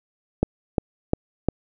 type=click train; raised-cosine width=2 ms; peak=-5 dBFS; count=4; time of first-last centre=0.43-1.486 s; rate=2.84 Hz; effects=none